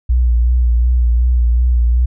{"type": "tone with vibrato", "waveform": "sine", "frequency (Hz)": 60.1, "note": "B1", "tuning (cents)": -46, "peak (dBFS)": -9, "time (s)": [0.09, 2.06], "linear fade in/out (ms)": 10, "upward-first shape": "sine", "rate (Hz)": 2.7, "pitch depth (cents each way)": 43, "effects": []}